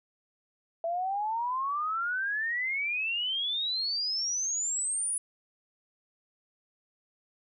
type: exponential sweep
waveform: sine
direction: up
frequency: 659.3 to 9956 Hz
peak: -28 dBFS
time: 0.84-5.18 s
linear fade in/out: 2 ms
effects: none